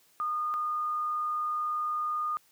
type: tone pair in turn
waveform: sine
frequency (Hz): 1223 / 1223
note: D#6 / D#6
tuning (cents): -30 / -30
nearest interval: unison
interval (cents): 0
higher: neither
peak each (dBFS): -28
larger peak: neither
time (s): 0.2-0.54 / 0.54-2.37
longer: second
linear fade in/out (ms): 0
effects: white hiss -64 dBFS RMS until 2.51 s + high-pass 80 Hz 12 dB/octave